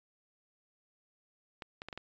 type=clicks; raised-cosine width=0.3 ms; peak=-26 dBFS; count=5; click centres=1.622 / 1.819 / 1.886 / 1.928 / 1.976 s; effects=resampled to 16000 Hz